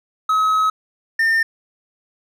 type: tone pair in turn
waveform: triangle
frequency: 1279 / 1808.8 Hz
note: D#6 / A6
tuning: +47 / +47 cents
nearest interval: tritone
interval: 600 cents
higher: second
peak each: -12 dBFS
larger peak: neither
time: 0.29-0.7 / 1.19-1.43 s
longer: first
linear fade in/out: 5 ms
effects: none